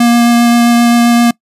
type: tone with vibrato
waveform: square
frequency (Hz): 236.7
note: A#3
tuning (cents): +27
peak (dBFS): -6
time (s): 0-1.31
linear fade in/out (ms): 5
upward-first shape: triangle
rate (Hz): 7.6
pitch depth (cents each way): 10
effects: noise-tail reverb RT60 0.1 s tail -23 dB re dry + resampled to 32000 Hz